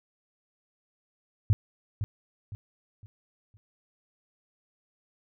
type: tone with echo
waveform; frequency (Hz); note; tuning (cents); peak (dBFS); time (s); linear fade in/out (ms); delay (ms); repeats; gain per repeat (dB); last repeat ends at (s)
sine; 103.83; G#2; 0; -17; 1.5-1.53; 0; 510; 4; -9; 3.57
effects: none